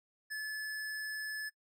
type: tone with hard clipping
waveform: sine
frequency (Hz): 1726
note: A6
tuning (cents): -34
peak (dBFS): -38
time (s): 0.3-1.5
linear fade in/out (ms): 20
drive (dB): 17
effects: noise-tail reverb RT60 0.1 s tail -22 dB re dry